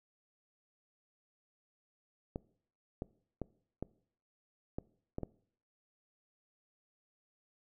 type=clicks; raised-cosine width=2 ms; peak=-24 dBFS; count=7; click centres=2.359 / 3.021 / 3.417 / 3.826 / 4.785 / 5.184 / 5.233 s; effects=noise-tail reverb RT60 0.6 s tail -22 dB re dry